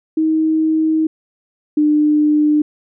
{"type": "tone pair in turn", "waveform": "sine", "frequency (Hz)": [316.1, 300.3], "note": ["D#4", "D4"], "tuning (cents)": [27, 39], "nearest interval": "minor second", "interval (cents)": 88, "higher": "first", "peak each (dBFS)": [-12, -10], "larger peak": "second", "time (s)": [[0.17, 1.07], [1.77, 2.62]], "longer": "first", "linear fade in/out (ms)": 5, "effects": []}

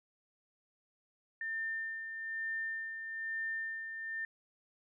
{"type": "tone with tremolo", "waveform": "sine", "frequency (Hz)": 1800, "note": "A6", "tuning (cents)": 39, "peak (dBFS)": -34, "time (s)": [1.41, 4.25], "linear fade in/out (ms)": 2, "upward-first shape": "sine", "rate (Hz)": 1.1, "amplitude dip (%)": 50, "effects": []}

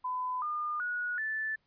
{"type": "tone with pitch steps", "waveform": "sine", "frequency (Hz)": [1007, 1211.4, 1457.4, 1753.3], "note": ["B5", "D#6", "F#6", "A6"], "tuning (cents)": [33, -47, -27, -7], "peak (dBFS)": -31, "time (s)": [0.04, 1.56], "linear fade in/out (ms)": 10, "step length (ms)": 380, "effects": ["pink hiss -75 dBFS RMS until 1.66 s", "resampled to 11025 Hz"]}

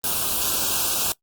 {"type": "band-stop noise", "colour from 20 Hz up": "white", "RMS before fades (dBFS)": -23, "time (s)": [0.04, 1.12], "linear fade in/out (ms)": 0, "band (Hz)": [1600, 2500], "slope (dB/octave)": 96, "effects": ["noise-tail reverb RT60 0.1 s tail -21 dB re dry", "Opus 24 kbps"]}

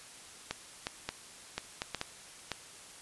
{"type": "clicks", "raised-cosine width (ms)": 0.2, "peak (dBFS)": -16, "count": 8, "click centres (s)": [0.51, 0.869, 1.09, 1.58, 1.819, 1.947, 2.014, 2.517], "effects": ["white hiss -51 dBFS RMS until 3.01 s", "resampled to 24000 Hz"]}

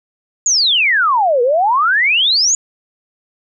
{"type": "exponential two-way sweep", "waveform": "sine", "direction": "down then up", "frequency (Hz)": [7000, 466.2, 7000], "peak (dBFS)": -10, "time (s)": [0.46, 2.55], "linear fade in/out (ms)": 2, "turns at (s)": 1.42, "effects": []}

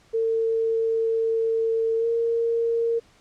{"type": "tone with pitch glide", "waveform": "sine", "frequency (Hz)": [451.6, 462.2], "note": ["A4", "A#4"], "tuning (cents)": [45, -15], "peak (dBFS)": -20, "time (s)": [0.13, 3], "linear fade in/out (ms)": 20, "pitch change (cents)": 40, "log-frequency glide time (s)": [1.98, 2.06], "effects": ["pink hiss -57 dBFS RMS until 3.2 s", "low-pass 7000 Hz 12 dB/octave"]}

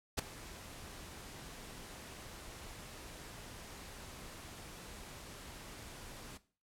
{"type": "noise with ADSR envelope", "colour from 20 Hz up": "pink", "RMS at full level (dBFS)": -31, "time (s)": [0.17, 6.38], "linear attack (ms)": 20, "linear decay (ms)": 8, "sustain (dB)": -19, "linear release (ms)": 16, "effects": ["noise-tail reverb RT60 0.4 s tail -17 dB re dry", "low-pass 12000 Hz 12 dB/octave"]}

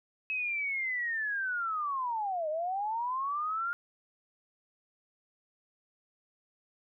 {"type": "linear two-way sweep", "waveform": "sine", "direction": "down then up", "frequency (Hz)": [2574, 601, 1420], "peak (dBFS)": -30, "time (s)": [0.3, 3.73], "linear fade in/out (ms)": 0, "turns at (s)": 2.49, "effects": []}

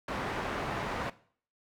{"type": "low-pass noise", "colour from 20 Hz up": "white", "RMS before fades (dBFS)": -35, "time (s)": [0.08, 1.1], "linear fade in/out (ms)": 5, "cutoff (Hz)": 1300, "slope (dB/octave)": 12, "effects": ["noise-tail reverb RT60 0.5 s tail -18 dB re dry"]}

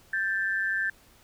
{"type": "tone pair together", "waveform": "sine", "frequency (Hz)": [1568, 1760], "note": ["G6", "A6"], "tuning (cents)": [0, 0], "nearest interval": "major second", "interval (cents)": 200, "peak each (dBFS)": -28, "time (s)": [0.13, 0.9], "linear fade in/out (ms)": 5, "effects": ["pink hiss -58 dBFS RMS until 1.23 s"]}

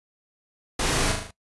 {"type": "noise with echo", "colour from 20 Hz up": "pink", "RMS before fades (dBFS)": -25, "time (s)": [0.79, 1.12], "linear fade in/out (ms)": 5, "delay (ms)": 38, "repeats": 5, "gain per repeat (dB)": -4, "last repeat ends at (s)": 1.31, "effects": ["noise-tail reverb RT60 0.1 s tail -19 dB re dry", "resampled to 24000 Hz"]}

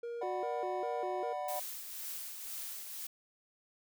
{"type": "tone with vibrato", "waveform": "triangle", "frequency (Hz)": 415.3, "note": "G#4", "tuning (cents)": 0, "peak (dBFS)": -36, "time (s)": [0.03, 1.33], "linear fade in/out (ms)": 5, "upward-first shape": "square", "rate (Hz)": 2.5, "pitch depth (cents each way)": 220}
{"type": "chord", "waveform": "triangle", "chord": "B minor", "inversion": "first", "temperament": "just", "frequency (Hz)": [592.7, 740.8, 987.8], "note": ["D5", "F#5", "B5"], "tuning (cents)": [16, 2, 0], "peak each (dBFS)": [-38, -36, -42], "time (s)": [0.21, 1.6], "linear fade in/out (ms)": 10}
{"type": "noise with tremolo", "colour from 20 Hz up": "blue", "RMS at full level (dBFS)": -41, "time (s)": [1.48, 3.07], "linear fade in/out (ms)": 5, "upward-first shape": "triangle", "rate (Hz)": 2, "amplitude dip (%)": 45}
{"effects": []}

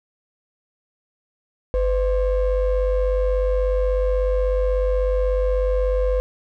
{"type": "ring-modulated tone", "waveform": "triangle", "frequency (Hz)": 277.2, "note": "C#4", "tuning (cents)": 0, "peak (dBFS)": -12, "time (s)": [1.74, 6.2], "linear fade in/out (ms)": 0, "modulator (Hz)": 229, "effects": []}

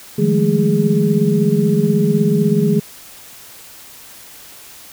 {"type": "tone cluster", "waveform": "sine", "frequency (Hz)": [152.4, 171.6, 200.6, 216.8, 413.3], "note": ["D#3", "F3", "G3", "A3", "G#4"], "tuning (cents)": [-36, -30, 40, -25, -8], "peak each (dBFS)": -18, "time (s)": [0.18, 2.8], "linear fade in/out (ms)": 10, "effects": ["white hiss -39 dBFS RMS until 4.92 s"]}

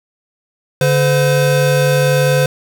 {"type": "tone pair together", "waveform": "square", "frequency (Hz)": [143.68, 512], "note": ["D3", "C5"], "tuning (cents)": [-38, -38], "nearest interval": "octave + minor seventh", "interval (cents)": 2200, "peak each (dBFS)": -14, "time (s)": [0.81, 2.46], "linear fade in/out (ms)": 2, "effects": []}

